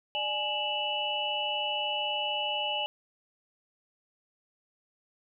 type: tone cluster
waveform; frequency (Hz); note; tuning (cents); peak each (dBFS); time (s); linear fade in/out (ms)
sine; 596 / 840 / 2674 / 2941; D5 / G#5 / E7 / F#7; +25 / +19 / +24 / -11; -37 / -34 / -37 / -31; 0.15-2.86; 0
effects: none